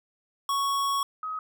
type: tone pair in turn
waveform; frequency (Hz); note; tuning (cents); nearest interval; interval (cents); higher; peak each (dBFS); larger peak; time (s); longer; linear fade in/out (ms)
square / sine; 1110 / 1266; C#6 / D#6; +2 / +30; major second; 228; second; -25 / -30; first; 0.49-1.03 / 1.23-1.39; first; 2
effects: none